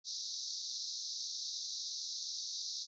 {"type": "band-pass noise", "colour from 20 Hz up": "white", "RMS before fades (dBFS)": -42, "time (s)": [0.04, 2.87], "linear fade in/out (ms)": 50, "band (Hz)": [3800, 6200], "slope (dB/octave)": 96, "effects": []}